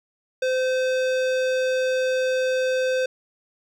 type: tone with hard clipping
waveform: sine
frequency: 515 Hz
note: C5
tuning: 28 cents flat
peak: -22 dBFS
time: 0.42-3.06 s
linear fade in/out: 5 ms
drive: 17 dB
effects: none